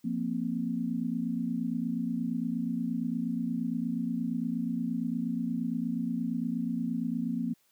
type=chord; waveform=sine; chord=F suspended fourth; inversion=none; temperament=equal; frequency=174.61 / 233.1 / 261.6 Hz; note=F3 / Bb3 / C4; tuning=0 / 0 / 0 cents; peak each=-35 / -31 / -34 dBFS; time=0.04-7.54 s; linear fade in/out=10 ms; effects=white hiss -69 dBFS RMS until 7.71 s + high-pass 80 Hz 12 dB/octave